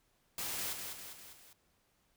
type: noise with echo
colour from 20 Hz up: white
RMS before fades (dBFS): -39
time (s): 0.38-0.73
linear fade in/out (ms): 2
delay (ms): 200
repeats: 4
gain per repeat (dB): -5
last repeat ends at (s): 1.53
effects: pink hiss -74 dBFS RMS until 2.16 s